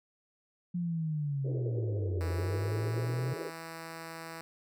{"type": "linear two-way sweep", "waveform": "sine", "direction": "down then up", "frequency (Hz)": [178, 85.6, 130.7], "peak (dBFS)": -30, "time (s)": [0.74, 3.34], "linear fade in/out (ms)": 10, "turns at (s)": 2.25}
{"type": "band-pass noise", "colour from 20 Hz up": "white", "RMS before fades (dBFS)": -40, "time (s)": [1.44, 3.51], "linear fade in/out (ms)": 20, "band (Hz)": [320, 490], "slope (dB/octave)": 48}
{"type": "tone", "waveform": "5% pulse", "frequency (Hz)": 163.9, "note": "E3", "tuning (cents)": -10, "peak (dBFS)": -30, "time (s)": [2.21, 4.41], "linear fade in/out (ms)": 0}
{"effects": []}